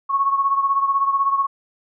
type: beating tone pair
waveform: sine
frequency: 1100 / 1116 Hz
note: C#6 / C#6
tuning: -14 / +11 cents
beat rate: 16 Hz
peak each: -17 / -23 dBFS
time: 0.09-1.47 s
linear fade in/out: 20 ms
effects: none